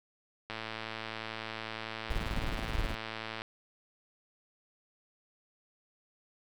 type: click train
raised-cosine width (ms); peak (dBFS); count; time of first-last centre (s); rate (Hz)
0.3; -22; 325; 0.5-3.419; 111
type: noise with tremolo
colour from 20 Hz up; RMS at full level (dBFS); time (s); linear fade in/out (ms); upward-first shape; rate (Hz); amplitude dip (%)
brown; -32; 2.1-2.95; 5; square; 19; 55
effects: none